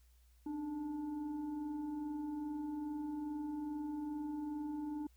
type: tone with frequency modulation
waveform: sine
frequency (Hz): 299.7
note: D4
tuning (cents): +35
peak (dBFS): -38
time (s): 0.46-5.07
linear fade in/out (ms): 5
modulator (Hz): 577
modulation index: 0.43
effects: added 60 Hz sine -63 dBFS peak until 5.16 s + white hiss -75 dBFS RMS until 5.16 s